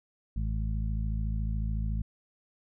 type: harmonic tone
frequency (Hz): 53.9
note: A1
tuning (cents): -35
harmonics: 1 / 2 / 3 / 4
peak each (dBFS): -29 / -35 / -39 / -41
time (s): 0.36-2.02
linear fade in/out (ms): 5
effects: none